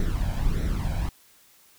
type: noise with flanger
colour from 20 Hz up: brown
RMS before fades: -25 dBFS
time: 0-1.09 s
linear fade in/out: 2 ms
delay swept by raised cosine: 0.51 to 1.3 ms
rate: 1.6 Hz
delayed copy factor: +0.65
effects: white hiss -57 dBFS RMS until 1.78 s